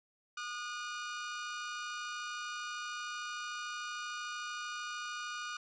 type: tone pair together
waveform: sawtooth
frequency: 1219.7 / 1453 Hz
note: D#6 / F#6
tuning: -35 / -32 cents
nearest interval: minor third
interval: 303 cents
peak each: -38 / -38 dBFS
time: 0.37-5.57 s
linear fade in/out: 5 ms
effects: resampled to 16000 Hz